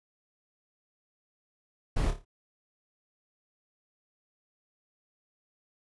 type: noise with echo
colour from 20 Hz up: brown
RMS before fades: -26 dBFS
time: 1.96-2.11 s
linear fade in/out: 10 ms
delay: 28 ms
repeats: 5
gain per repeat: -7 dB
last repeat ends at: 2.25 s
effects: resampled to 24000 Hz